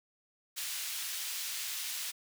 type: high-pass noise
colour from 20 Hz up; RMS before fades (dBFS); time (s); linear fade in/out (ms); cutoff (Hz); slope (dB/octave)
pink; -38; 0.56-2.12; 20; 2800; 12
effects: none